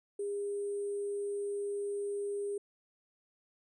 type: tone with sample-and-hold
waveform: sine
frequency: 405.4 Hz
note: G#4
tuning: 42 cents flat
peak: -33 dBFS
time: 0.19-2.58 s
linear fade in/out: 5 ms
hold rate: 8820 Hz
effects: resampled to 24000 Hz